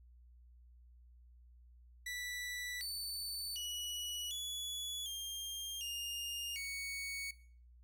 sawtooth tone with pitch steps, 1968 / 4516 / 2929 / 3404 / 3204 / 2827 / 2228 Hz, B6 / C#8 / F#7 / G#7 / G7 / F7 / C#7, -7 / +31 / -18 / +42 / +37 / +20 / +8 cents, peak -37 dBFS, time 2.06-7.31 s, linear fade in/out 5 ms, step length 750 ms, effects noise-tail reverb RT60 0.5 s tail -18 dB re dry + added 60 Hz sine -58 dBFS peak until 7.83 s

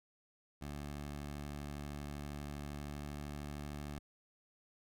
15% pulse tone with pitch glide, 72.6 to 73.1 Hz, D2 to D2, -19 to -7 cents, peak -36 dBFS, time 0.61-3.99 s, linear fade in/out 10 ms, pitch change +12 cents, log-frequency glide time 2.78-3.08 s, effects none

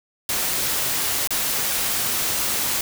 white noise with dropouts, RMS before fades -23 dBFS, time 0.29-2.81 s, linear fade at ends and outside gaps 2 ms, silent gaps 1.274-1.306 s, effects none

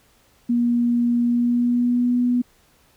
sine tone with pitch glide, 238.9 to 245.2 Hz, A#3 to B3, +43 to -12 cents, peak -16 dBFS, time 0.49-2.42 s, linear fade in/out 10 ms, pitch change +45 cents, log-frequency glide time 1.23-2.17 s, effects pink hiss -58 dBFS RMS until 2.96 s

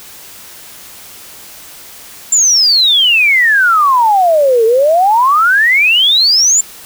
sine exponential two-way sweep, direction down then up, 7340 to 437.7 to 7340 Hz, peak -6 dBFS, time 2.32-6.61 s, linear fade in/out 5 ms, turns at 4.65 s, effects white hiss -34 dBFS RMS until 6.85 s

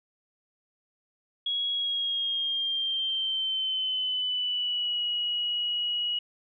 sine tone with pitch glide, 3322 to 2909 Hz, G#7 to F#7, 0 to -30 cents, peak -26 dBFS, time 1.46-6.19 s, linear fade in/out 5 ms, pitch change -230 cents, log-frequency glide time 1.72-5.03 s, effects none

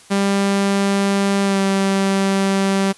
sawtooth tone with pitch glide, 198.1 to 194.81 Hz, G3 to G3, +18 to -11 cents, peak -11 dBFS, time 0.1-2.93 s, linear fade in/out 20 ms, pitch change -29 cents, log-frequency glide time 1.43-1.59 s, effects white hiss -46 dBFS RMS until 2.97 s + resampled to 24000 Hz

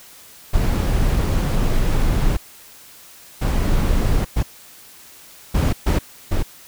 brown noise bursts at uneven times, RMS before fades -17 dBFS, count 6, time 0.53-2.37 / 3.41-4.25 / 4.36-4.43 / 5.54-5.73 / 5.86-5.99 / 6.31-6.43 s, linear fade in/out 10 ms, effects white hiss -44 dBFS RMS until 6.67 s

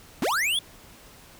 square linear sweep, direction up, 170 to 3509 Hz, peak -23 dBFS, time 0.22-0.59 s, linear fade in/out 2 ms, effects pink hiss -50 dBFS RMS until 1.39 s

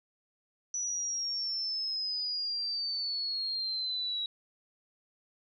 sine exponential sweep, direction down, 5930 to 3863 Hz, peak -31 dBFS, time 0.74-4.26 s, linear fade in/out 2 ms, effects none

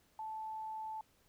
sine tone, 875 Hz, A5, 10 cents flat, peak -40 dBFS, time 0.19-1.01 s, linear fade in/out 2 ms, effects pink hiss -71 dBFS RMS until 1.28 s

